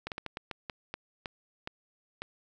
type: slowing click train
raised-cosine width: 0.3 ms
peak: -20 dBFS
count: 11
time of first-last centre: 0.07-2.22 s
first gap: 48 ms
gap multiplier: 1.31
effects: none